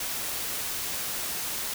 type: noise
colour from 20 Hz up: white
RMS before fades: -32 dBFS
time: 0-1.74 s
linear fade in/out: 5 ms
effects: none